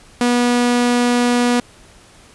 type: tone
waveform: sawtooth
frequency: 242.9 Hz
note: B3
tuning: 29 cents flat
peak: -9 dBFS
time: 0.21-1.6 s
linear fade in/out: 2 ms
effects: pink hiss -46 dBFS RMS until 2.34 s + resampled to 24000 Hz